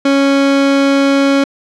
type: tone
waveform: 30% pulse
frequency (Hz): 276.6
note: C#4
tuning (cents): -4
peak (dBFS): -6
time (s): 0.05-1.44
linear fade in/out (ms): 5
effects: low-pass 5000 Hz 12 dB/octave